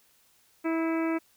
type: harmonic tone with a mistuned harmonic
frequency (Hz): 326.1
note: E4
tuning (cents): -19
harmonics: 1 / 2 / 3 / 4 / 5 / 6 / 7 / 8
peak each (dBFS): -26 / -35 / -39 / -39 / -43 / -43 / -41 / -47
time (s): 0.64-1.19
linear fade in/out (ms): 20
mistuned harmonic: 6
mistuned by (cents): +37
effects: white hiss -64 dBFS RMS until 1.36 s